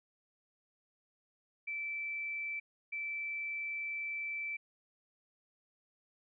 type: tone bursts at uneven times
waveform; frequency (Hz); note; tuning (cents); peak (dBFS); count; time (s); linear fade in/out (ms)
sine; 2325; D7; -18; -36; 2; 1.67-2.6 / 2.92-4.57; 10
effects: none